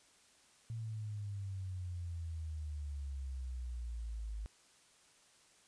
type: exponential sweep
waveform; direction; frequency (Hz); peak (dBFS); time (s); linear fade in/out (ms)
sine; down; 114.7 to 51.91; -39; 0.7-4.46; 0
effects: white hiss -66 dBFS RMS until 5.67 s + resampled to 22050 Hz